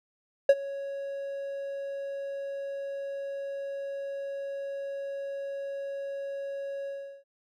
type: tone with ADSR envelope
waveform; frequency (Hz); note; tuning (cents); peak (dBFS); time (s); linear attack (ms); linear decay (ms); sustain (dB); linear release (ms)
triangle; 554.4; C#5; 0; -10; 0.49-7.24; 4; 46; -21; 370
effects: none